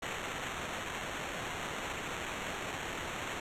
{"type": "noise with sample-and-hold", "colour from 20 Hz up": "blue", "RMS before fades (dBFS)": -39, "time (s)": [0.02, 3.4], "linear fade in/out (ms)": 5, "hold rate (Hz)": 4900, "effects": ["low-pass 9000 Hz 12 dB/octave"]}